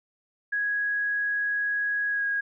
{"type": "tone with pitch glide", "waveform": "sine", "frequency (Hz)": [1661.2, 1642.1], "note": ["G#6", "G#6"], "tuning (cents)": [0, -20], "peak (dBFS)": -24, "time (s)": [0.52, 2.41], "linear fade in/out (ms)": 10, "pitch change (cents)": -20, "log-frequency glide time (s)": [2.1, 2.24], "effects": []}